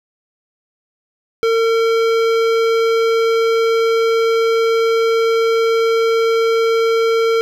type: tone with hard clipping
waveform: sine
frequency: 454.5 Hz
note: A#4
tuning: 44 cents flat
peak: -14 dBFS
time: 1.43-7.41 s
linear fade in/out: 0 ms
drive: 16 dB
effects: none